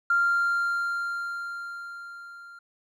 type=tone with level ramp; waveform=triangle; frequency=1391 Hz; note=F6; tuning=7 cents flat; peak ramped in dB=-15 to -42 dBFS; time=0.1-2.59 s; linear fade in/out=5 ms; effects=tanh soft clip ceiling -17 dBFS